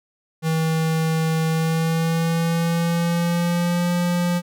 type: tone with pitch glide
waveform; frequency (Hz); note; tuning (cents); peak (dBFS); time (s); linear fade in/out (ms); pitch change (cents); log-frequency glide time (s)
square; 160.7 to 175.24; E3 to F3; -44 to +6; -19; 0.42-4.42; 50; +150; 1.48-3.9
effects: none